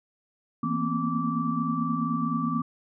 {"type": "tone cluster", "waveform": "sine", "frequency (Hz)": [164.5, 228.1, 237.4, 261.7, 1163], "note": ["E3", "A#3", "A#3", "C4", "D6"], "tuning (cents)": [-3, -37, 32, 0, -17], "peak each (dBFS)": [-31, -33, -30, -31, -30], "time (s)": [0.63, 2.62], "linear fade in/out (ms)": 5, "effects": []}